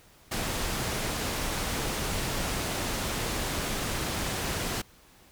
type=low-pass noise; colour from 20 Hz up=pink; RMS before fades=-31 dBFS; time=0.31-4.82 s; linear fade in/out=10 ms; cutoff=12000 Hz; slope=12 dB/octave; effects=pink hiss -57 dBFS RMS until 5.31 s